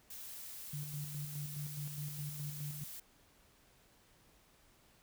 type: noise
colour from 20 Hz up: blue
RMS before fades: -48 dBFS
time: 0.1-3 s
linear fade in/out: 5 ms
type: tone with tremolo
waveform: sine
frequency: 146.83 Hz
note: D3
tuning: in tune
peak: -39 dBFS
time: 0.73-2.84 s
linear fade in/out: 5 ms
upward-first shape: square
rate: 4.8 Hz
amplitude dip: 50%
effects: pink hiss -67 dBFS RMS until 5.02 s